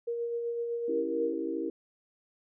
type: tone with tremolo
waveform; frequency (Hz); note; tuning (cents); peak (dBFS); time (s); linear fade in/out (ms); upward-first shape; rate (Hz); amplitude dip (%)
sine; 470; A#4; +14; -29; 0.07-1.34; 10; sine; 7.9; 30
type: chord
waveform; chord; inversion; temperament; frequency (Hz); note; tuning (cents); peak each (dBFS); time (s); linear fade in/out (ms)
sine; C# diminished seventh; none; equal; 277.2 / 329.6 / 392 / 466.2; C#4 / E4 / G4 / Bb4; 0 / 0 / 0 / 0; -38 / -33 / -38 / -37; 0.88-1.7; 5
effects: none